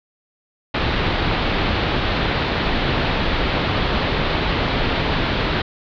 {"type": "low-pass noise", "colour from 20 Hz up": "pink", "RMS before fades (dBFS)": -20, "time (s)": [0.74, 5.62], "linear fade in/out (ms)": 5, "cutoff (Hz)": 4200, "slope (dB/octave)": 48, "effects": []}